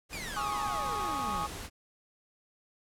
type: noise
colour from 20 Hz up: pink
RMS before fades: -41 dBFS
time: 0.09-1.7 s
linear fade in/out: 50 ms
type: exponential sweep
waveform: sawtooth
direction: down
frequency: 2489 to 157.1 Hz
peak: -36 dBFS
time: 0.13-1.44 s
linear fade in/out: 0 ms
type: chord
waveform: triangle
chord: Ab suspended fourth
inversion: none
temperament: equal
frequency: 830.6 / 1108.7 / 1244.5 Hz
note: Ab5 / Db6 / Eb6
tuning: 0 / 0 / 0 cents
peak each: -34 dBFS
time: 0.36-1.47 s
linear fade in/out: 10 ms
effects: low-pass 12000 Hz 12 dB/octave